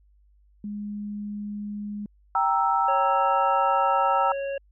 sine tone, 206.8 Hz, G#3, 7 cents flat, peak -30 dBFS, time 0.64-2.06 s, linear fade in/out 2 ms
sine chord, E diminished, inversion first, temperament equal, 784 / 932.3 / 1318.5 Hz, G5 / Bb5 / E6, 0 / 0 / 0 cents, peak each -24 dBFS, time 2.35-4.32 s, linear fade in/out 2 ms
harmonic tone, 553 Hz, C#5, 4 cents flat, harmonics 1 / 3 / 5, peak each -27 / -41 / -41 dBFS, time 2.88-4.58 s, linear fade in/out 5 ms
effects added 50 Hz sine -56 dBFS peak until 4.71 s

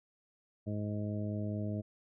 harmonic tone, 104.5 Hz, G#2, 11 cents sharp, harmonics 1 / 2 / 3 / 4 / 5 / 6, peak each -36 / -38 / -43 / -49 / -50 / -45 dBFS, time 0.66-1.82 s, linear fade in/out 20 ms, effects none

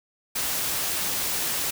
white noise, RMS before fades -27 dBFS, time 0.35-1.71 s, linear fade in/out 10 ms, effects none

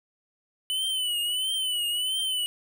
square tone with vibrato, 2992 Hz, F#7, 19 cents sharp, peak -26 dBFS, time 0.7-2.46 s, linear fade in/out 0 ms, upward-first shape triangle, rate 1.5 Hz, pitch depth 96 cents each way, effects none

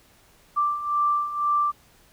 sine beating tone pair, 1174.7 / 1176.7 Hz, D6 / D6, 0 / +3 cents, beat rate 2 Hz, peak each -27 / -22 dBFS, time 0.56-1.72 s, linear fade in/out 20 ms, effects pink hiss -57 dBFS RMS until 2.12 s

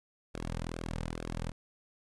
sawtooth tone with flanger, 41.2 Hz, E1, in tune, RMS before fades -38 dBFS, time 0.34-1.52 s, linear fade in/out 10 ms, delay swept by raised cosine 0.98 to 2.98 ms, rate 2.3 Hz, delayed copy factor -0.75, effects resampled to 24000 Hz + 11-bit

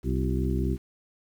harmonic tone with a mistuned harmonic, 64.2 Hz, C2, 32 cents flat, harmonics 1 / 2 / 3 / 4 / 5 / 6, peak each -27 / -30 / -32 / -33 / -34 / -35 dBFS, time 0.03-0.78 s, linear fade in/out 50 ms, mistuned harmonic 5, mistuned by +77 cents, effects 9-bit

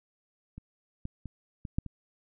clicks, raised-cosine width 5 ms, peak -30 / -23 / -27 / -25 / -15 / -27 dBFS, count 6, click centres 0.58 / 1.054 / 1.257 / 1.652 / 1.785 / 1.863 s, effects none

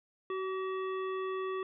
harmonic tone with a mistuned harmonic, 377.7 Hz, F#4, 36 cents sharp, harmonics 1 / 3 / 5 / 7 / 9, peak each -34 / -39 / -48 / -52 / -55 dBFS, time 0.3-1.63 s, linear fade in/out 2 ms, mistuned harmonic 3, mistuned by +19 cents, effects none

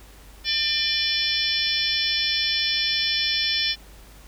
harmonic tone with a mistuned harmonic, 599 Hz, D5, 34 cents sharp, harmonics 3 / 4 / 5 / 6 / 7 / 8 / 9, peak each -31 / -30 / -29 / -26 / -31 / -31 / -26 dBFS, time 0.44-3.76 s, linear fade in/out 50 ms, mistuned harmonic 6, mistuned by -70 cents, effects added 50 Hz sine -46 dBFS peak until 4.27 s + pink hiss -50 dBFS RMS until 4.27 s

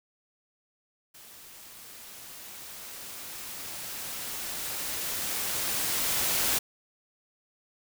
white noise with level ramp, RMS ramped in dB -50 to -26 dBFS, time 1.14-6.59 s, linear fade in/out 10 ms, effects none

